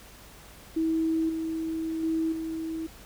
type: tone with level steps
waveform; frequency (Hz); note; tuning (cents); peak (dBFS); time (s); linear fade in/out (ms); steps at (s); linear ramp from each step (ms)
sine; 322.8; E4; -36; -23 / -28 / -24 / -30; 0.76-2.87; 10; 1.29 / 2.03 / 2.32; 5
effects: added 50 Hz sine -53 dBFS peak until 3.05 s + pink hiss -50 dBFS RMS until 3.05 s